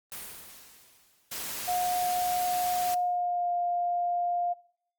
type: noise with exponential decay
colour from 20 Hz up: white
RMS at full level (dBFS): -38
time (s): 0.12-1.64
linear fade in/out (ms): 0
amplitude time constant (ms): 330
type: noise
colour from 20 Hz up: white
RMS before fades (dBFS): -36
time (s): 1.31-2.95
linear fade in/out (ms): 10
type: tone with pitch glide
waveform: sine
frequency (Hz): 720 to 702.7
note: F#5 to F5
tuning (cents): -47 to +10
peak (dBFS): -26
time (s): 1.67-4.54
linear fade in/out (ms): 20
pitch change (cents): -43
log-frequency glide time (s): 2.81-3.53
effects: noise-tail reverb RT60 0.6 s tail -20 dB re dry + Opus 32 kbps